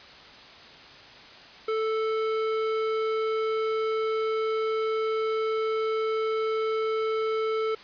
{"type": "tone with band-pass filter", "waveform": "square", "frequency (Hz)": 440, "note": "A4", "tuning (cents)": 0, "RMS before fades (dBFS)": -27, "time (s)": [1.68, 7.75], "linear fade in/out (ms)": 5, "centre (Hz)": 880, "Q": 0.63, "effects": ["white hiss -47 dBFS RMS until 7.83 s", "resampled to 11025 Hz"]}